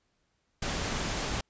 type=noise; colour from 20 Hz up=pink; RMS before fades=-32 dBFS; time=0.62-1.41 s; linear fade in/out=5 ms; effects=pink hiss -75 dBFS RMS until 1.49 s + resampled to 16000 Hz